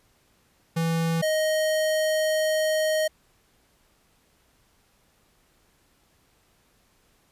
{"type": "tone pair in turn", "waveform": "square", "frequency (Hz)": [164.81, 624.6], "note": ["E3", "D#5"], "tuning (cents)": [0, 7], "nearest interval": "octave + major seventh", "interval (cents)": 2307, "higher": "second", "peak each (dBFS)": [-23, -22], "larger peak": "second", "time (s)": [[0.76, 1.22], [1.22, 3.08]], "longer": "second", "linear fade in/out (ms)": 10, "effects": ["pink hiss -64 dBFS RMS until 7.31 s", "resampled to 32000 Hz"]}